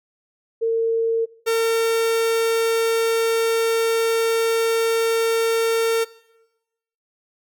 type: tone pair in turn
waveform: sine / 45% pulse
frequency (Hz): 454.9 / 454.9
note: A#4 / A#4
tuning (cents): -42 / -42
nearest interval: unison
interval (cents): 0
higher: neither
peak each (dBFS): -17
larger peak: neither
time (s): 0.61-1.26 / 1.46-6.05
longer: second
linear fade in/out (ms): 20
effects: noise-tail reverb RT60 1.0 s tail -21 dB re dry